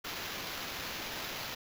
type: noise with sample-and-hold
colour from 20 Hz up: blue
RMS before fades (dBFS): -40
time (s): 0.04-1.55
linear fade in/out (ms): 10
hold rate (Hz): 8820
effects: none